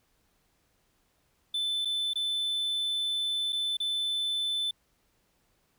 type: tone with dropouts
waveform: triangle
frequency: 3520 Hz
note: A7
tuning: in tune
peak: -26 dBFS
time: 1.54-4.71 s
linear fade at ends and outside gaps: 5 ms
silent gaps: 1.849-1.854 / 2.135-2.156 / 3.524-3.528 / 3.77-3.801 s
effects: pink hiss -71 dBFS RMS until 5.78 s